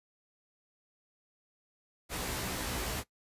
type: noise with comb filter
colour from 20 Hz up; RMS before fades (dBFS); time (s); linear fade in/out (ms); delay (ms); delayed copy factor
pink; -36; 2.09-3.04; 50; 16; +0.85
effects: noise-tail reverb RT60 0.1 s tail -19 dB re dry + resampled to 32000 Hz